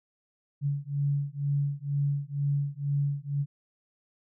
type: beating tone pair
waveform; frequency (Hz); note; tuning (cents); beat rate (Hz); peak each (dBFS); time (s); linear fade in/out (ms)
sine; 141.2 / 143.3; C#3 / D3; +32 / -42; 2.1; -29; 0.61-3.46; 50
effects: none